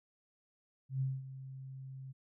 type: tone with ADSR envelope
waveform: sine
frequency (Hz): 133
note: C3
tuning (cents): +29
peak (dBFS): -30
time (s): 0.89-2.13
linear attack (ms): 120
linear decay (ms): 210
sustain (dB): -14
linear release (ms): 22
effects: none